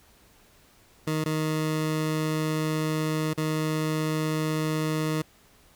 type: tone with dropouts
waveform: 20% pulse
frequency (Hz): 156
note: D#3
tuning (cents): +5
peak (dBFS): -20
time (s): 1.07-5.22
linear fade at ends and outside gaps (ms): 5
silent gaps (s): 1.241-1.258 / 3.335-3.376
effects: pink hiss -58 dBFS RMS until 5.75 s